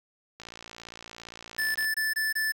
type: click train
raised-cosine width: 0.2 ms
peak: -25 dBFS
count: 84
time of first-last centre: 0.4-1.843 s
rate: 57.5 Hz
type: tone bursts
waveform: square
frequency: 1752 Hz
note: A6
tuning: 8 cents flat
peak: -26 dBFS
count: 5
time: 1.58-2.522 s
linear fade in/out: 10 ms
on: 170 ms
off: 23 ms
effects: 9-bit